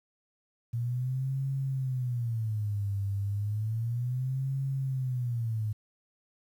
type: tone with vibrato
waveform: sine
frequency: 116 Hz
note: A#2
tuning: 8 cents flat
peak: -28 dBFS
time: 0.73-5.73 s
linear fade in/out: 10 ms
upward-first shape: sine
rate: 0.32 Hz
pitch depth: 270 cents each way
effects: 10-bit